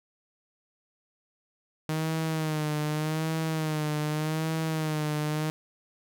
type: tone with vibrato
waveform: sawtooth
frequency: 155.56 Hz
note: D#3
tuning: in tune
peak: -23 dBFS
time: 1.89-5.5 s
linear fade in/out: 0 ms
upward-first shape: sine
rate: 0.84 Hz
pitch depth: 54 cents each way
effects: none